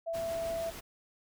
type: tone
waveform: sine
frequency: 664 Hz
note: E5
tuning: 12 cents sharp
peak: -32 dBFS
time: 0.06-0.71 s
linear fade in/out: 20 ms
type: noise with tremolo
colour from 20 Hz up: pink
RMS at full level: -44 dBFS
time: 0.13-0.81 s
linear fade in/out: 20 ms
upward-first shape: triangle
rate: 6.5 Hz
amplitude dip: 25%
effects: none